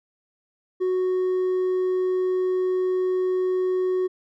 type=tone with hard clipping; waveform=sine; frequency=369.3 Hz; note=F#4; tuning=3 cents flat; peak=-21 dBFS; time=0.8-4.08 s; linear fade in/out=20 ms; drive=2 dB; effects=none